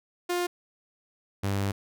sawtooth tone pair in turn, 353.3 / 99.14 Hz, F4 / G2, +20 / +20 cents, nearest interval octave + minor seventh, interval 2200 cents, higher first, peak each -22 dBFS, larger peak neither, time 0.29-0.47 / 1.43-1.72 s, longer second, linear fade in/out 10 ms, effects none

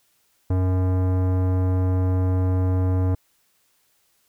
sine tone with tanh clipping, 92.5 Hz, F#2, in tune, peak -20 dBFS, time 0.5-3.15 s, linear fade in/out 5 ms, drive 18 dB, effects white hiss -65 dBFS RMS until 4.28 s

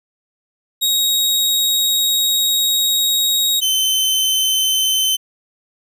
sawtooth tone pair in turn, 3782 / 3069 Hz, A#7 / G7, +24 / -37 cents, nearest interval major third, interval 361 cents, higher first, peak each -11 dBFS, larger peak neither, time 0.81-3.61 / 3.61-5.17 s, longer first, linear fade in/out 20 ms, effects none

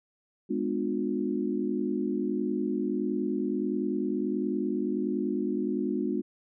sine chord, G# diminished seventh, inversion none, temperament just, 207.7 / 249.2 / 299 / 358.8 Hz, G#3 / B3 / D4 / F4, 0 / +16 / +31 / +47 cents, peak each -32 dBFS, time 0.49-6.22 s, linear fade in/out 20 ms, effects none

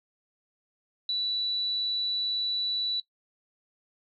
sine tone, 3951 Hz, B7, in tune, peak -26 dBFS, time 1.09-3 s, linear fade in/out 2 ms, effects noise-tail reverb RT60 0.1 s tail -18 dB re dry

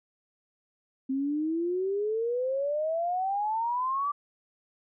sine exponential sweep, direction up, 261.6 to 1174.7 Hz, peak -26 dBFS, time 1.09-4.12 s, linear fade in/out 10 ms, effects none

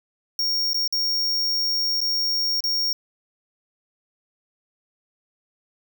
square tone with dropouts, 5550 Hz, F8, 12 cents flat, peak -21 dBFS, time 0.39-2.93 s, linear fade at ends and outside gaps 2 ms, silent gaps 0.733-0.744 / 0.877-0.925 / 2.006-2.014 / 2.605-2.639 s, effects none

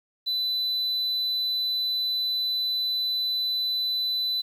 sine tone, 4000 Hz, B7, 21 cents sharp, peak -21 dBFS, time 0.26-4.42 s, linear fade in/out 20 ms, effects tanh soft clip ceiling -23 dBFS + 9-bit

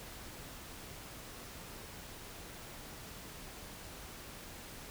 silence, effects pink hiss -49 dBFS RMS until 4.9 s

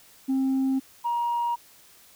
sine tone pair in turn, 265.9 / 947.6 Hz, C4 / A#5, +28 / +28 cents, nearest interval octave + minor seventh, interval 2200 cents, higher second, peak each -19 / -22 dBFS, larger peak first, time 0.28-0.8 / 1.04-1.56 s, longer neither, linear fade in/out 20 ms, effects tanh soft clip ceiling -20 dBFS + white hiss -54 dBFS RMS until 2.15 s

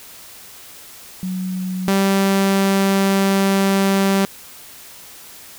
sine / sawtooth tone pair in turn, 185 / 195.24 Hz, F#3 / G3, 0 / -7 cents, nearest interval minor second, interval 93 cents, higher second, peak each -21 / -10 dBFS, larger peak second, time 1.23-1.88 / 1.88-4.25 s, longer second, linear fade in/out 0 ms, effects white hiss -40 dBFS RMS until 5.58 s

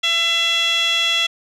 15% pulse tone with band-pass filter, 672 Hz, E5, 33 cents sharp, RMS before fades -18 dBFS, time 0.03-1.27 s, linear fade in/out 10 ms, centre 3500 Hz, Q 5.4, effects none

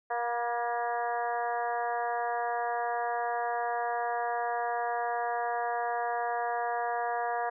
harmonic tone with a mistuned harmonic, 237.3 Hz, A#3, 31 cents sharp, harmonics 2 / 3 / 4 / 5 / 6 / 7 / 8, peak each -37 / -31 / -36 / -40 / -45 / -39 / -45 dBFS, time 0.1-7.5 s, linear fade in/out 10 ms, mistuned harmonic 4, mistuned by +19 cents, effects none

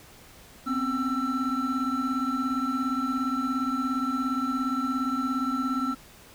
triangle tone cluster, 251.7 / 268.9 / 1336 Hz, B3 / C4 / E6, +33 / +47 / +23 cents, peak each -27 dBFS, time 0.66-5.95 s, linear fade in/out 20 ms, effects tanh soft clip ceiling -16 dBFS + pink hiss -51 dBFS RMS until 6.34 s

